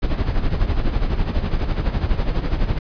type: noise with tremolo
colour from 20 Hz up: brown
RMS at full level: -17 dBFS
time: 0.02-2.79 s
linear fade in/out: 10 ms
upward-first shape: sine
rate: 12 Hz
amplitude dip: 65%
effects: resampled to 11025 Hz